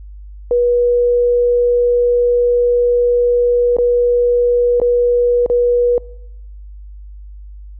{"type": "tone with dropouts", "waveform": "sine", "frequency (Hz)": 484.3, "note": "B4", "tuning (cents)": -34, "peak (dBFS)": -10, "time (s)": [0.51, 5.98], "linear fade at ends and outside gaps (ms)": 1, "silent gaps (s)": [[3.767, 3.785], [4.8, 4.816], [5.462, 5.499]], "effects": ["noise-tail reverb RT60 0.9 s tail -23 dB re dry", "added 50 Hz sine -31 dBFS peak until 7.79 s"]}